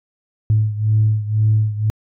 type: beating tone pair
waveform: sine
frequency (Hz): 107.3 / 109.3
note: A2 / A2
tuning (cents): -43 / -11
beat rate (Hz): 2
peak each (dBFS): -14 / -18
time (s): 0.5-1.9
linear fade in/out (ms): 0
effects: tanh soft clip ceiling -6 dBFS